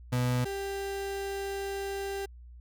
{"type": "tone pair in turn", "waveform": "35% pulse", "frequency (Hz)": [124.3, 394.6], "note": ["B2", "G4"], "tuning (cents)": [12, 11], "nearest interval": "octave + minor sixth", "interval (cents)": 1999, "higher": "second", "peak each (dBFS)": [-24, -31], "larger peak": "first", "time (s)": [[0.12, 0.45], [0.45, 2.26]], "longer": "second", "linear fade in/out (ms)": 10, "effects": ["added 60 Hz sine -46 dBFS peak until 2.6 s"]}